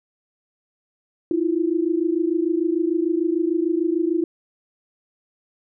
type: tone pair together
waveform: sine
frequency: 320.8 / 347.5 Hz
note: E4 / F4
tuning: -47 / -9 cents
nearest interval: minor second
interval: 138 cents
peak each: -21 dBFS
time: 1.31-4.24 s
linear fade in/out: 2 ms
effects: none